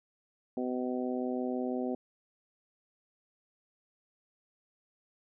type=harmonic tone; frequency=126 Hz; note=B2; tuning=35 cents sharp; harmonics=2 / 3 / 4 / 5 / 6; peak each=-33 / -37 / -39 / -41 / -43 dBFS; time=0.57-1.95 s; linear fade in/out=2 ms; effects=none